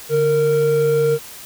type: tone pair together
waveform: triangle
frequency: 145.6 / 462.3 Hz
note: D3 / A#4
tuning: -15 / -14 cents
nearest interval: octave + minor sixth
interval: 2001 cents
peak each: -20 / -12 dBFS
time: 0.09-1.19 s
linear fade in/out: 50 ms
effects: white hiss -37 dBFS RMS until 1.45 s